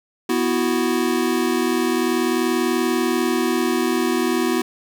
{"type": "chord", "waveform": "square", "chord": "B suspended fourth", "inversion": "none", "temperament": "equal", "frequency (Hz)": [246.9, 329.6, 370], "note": ["B3", "E4", "F#4"], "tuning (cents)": [0, 0, 0], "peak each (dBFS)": -23, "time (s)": [0.29, 4.62], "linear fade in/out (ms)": 5, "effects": ["9-bit"]}